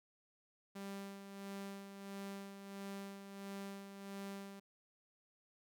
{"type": "tone with tremolo", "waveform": "sawtooth", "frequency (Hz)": 197.5, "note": "G3", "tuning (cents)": 13, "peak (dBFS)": -40, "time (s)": [0.75, 4.6], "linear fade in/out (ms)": 10, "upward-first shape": "sine", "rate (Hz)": 1.5, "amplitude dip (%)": 55, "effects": []}